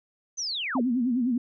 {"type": "linear sweep", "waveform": "sine", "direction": "down", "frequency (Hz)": [6272, 185], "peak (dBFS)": -28, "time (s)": [0.37, 0.82], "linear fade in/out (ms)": 20}
{"type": "tone with vibrato", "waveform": "sine", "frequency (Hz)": 246.7, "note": "B3", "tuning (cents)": -2, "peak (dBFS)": -22, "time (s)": [0.75, 1.38], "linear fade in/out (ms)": 5, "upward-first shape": "sine", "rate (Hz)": 9.8, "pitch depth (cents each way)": 120}
{"effects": []}